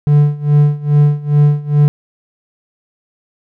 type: tone with tremolo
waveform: triangle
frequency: 146.83 Hz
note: D3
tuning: in tune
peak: -3 dBFS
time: 0.07-1.88 s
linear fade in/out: 0 ms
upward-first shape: sine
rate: 2.4 Hz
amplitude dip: 90%
effects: none